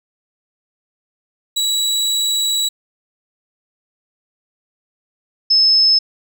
30% pulse / sine tone pair in turn, 3907 / 5215 Hz, B7 / E8, -19 / -19 cents, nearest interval perfect fourth, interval 500 cents, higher second, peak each -13 / -9 dBFS, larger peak second, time 1.56-2.69 / 5.5-5.99 s, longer first, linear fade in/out 10 ms, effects none

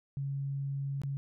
sine tone with dropouts, 138.59 Hz, C#3, in tune, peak -32 dBFS, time 0.17-1.17 s, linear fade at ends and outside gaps 0 ms, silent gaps 1.017-1.035 s, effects none

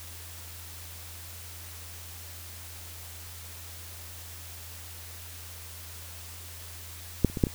clicks, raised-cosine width 3 ms, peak -6 / -30 / -18 / -7 / -19 dBFS, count 5, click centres 7.247 / 7.299 / 7.372 / 7.438 / 7.469 s, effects added 85 Hz sine -45 dBFS peak until 7.54 s + white hiss -45 dBFS RMS until 7.54 s

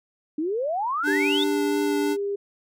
sine exponential sweep, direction up, 292.7 to 3729 Hz, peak -23 dBFS, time 0.38-1.44 s, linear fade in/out 5 ms
square tone with vibrato, 293.7 Hz, D4, in tune, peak -24 dBFS, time 1.03-2.17 s, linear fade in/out 50 ms, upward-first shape sine, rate 2.9 Hz, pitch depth 9 cents each way
sine tone with pitch glide, 392 to 402.1 Hz, G4 to G4, 0 to +44 cents, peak -24 dBFS, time 1.07-2.36 s, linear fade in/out 10 ms, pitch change +44 cents, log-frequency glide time 1.43-1.56 s
effects none

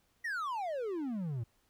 triangle exponential sweep, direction down, 1952 to 108.5 Hz, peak -32 dBFS, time 0.24-1.44 s, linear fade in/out 10 ms, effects pink hiss -73 dBFS RMS until 1.69 s

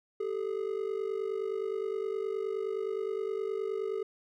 triangle ring-modulated tone, 415.3 Hz, G#4, in tune, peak -26 dBFS, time 0.2-4.03 s, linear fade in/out 2 ms, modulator 24.8 Hz, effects none

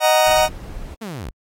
40% pulse chord, D# minor, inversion none, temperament just, 622.3 / 746.7 / 933.4 Hz, D#5 / F#5 / A#5, 0 / +16 / +2 cents, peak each -14 / -17 / -19 dBFS, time 0-0.49 s, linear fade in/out 50 ms
brown noise, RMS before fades -32 dBFS, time 0.26-0.95 s, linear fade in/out 10 ms
sawtooth linear sweep, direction down, 235.3 to 34.65 Hz, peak -24 dBFS, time 1.01-1.31 s, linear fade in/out 10 ms
effects AAC 48 kbps

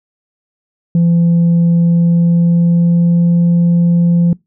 sine tone with pitch glide, 170 to 171.88 Hz, F3 to F3, -46 to -27 cents, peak -5 dBFS, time 0.95-4.33 s, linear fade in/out 2 ms, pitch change +19 cents, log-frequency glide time 1.75-3.44 s, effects noise-tail reverb RT60 0.2 s tail -25 dB re dry + tanh soft clip ceiling -6 dBFS

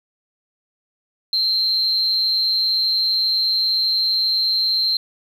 sine tone with amplitude modulation, 4135 Hz, C8, 21 cents flat, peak -12 dBFS, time 1.33-4.97 s, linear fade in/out 2 ms, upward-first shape sine, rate 208 Hz, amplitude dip 70%, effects tanh soft clip ceiling -10 dBFS + 8-bit

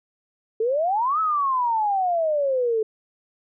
sine exponential two-way sweep, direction up then down, 429 to 1312 to 429 Hz, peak -19 dBFS, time 0.6-2.83 s, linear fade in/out 5 ms, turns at 1.2 s, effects none

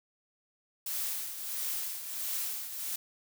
blue noise with tremolo, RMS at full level -33 dBFS, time 0.86-2.96 s, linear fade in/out 5 ms, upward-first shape triangle, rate 1.5 Hz, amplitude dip 65%, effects none

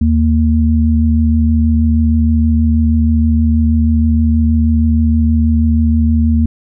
sine tone pair together, 78.8 / 230.1 Hz, D#2 / A#3, +23 / -22 cents, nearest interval octave + perfect fifth, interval 1855 cents, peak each -10 / -12 dBFS, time 0.01-6.46 s, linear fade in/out 5 ms, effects none

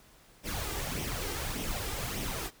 pink noise with flanger, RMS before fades -35 dBFS, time 0.43-2.51 s, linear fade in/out 50 ms, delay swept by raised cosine 0.33 to 2.53 ms, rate 1.7 Hz, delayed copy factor +0.55, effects pink hiss -59 dBFS RMS until 2.6 s

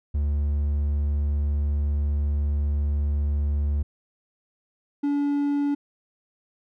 triangle tone pair in turn, 72.7 / 286.5 Hz, D2 / D4, -17 / -43 cents, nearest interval 2 octaves, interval 2374 cents, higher second, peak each -19 dBFS, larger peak neither, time 0.14-3.83 / 5.03-5.75 s, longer first, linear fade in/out 10 ms, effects none

